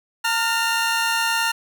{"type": "tone pair together", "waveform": "20% pulse", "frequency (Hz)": [910, 1404.5], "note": ["A#5", "F6"], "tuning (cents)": [-42, 9], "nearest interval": "minor sixth", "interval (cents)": 751, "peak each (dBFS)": -17, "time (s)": [0.24, 1.52], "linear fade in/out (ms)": 10, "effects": []}